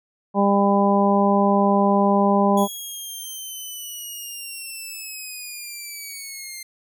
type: harmonic tone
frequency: 200.1 Hz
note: G3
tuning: 36 cents sharp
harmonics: 1 / 2 / 3 / 4 / 5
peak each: -18 / -23 / -22 / -22 / -23 dBFS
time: 0.34-2.68 s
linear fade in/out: 50 ms
type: linear sweep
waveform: 10% pulse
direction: down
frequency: 3360 to 2093 Hz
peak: -24 dBFS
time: 2.57-6.63 s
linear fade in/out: 5 ms
effects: none